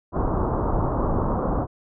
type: low-pass noise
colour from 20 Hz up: pink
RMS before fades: -23 dBFS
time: 0.12-1.67 s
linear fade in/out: 50 ms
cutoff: 1200 Hz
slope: 48 dB/octave
effects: none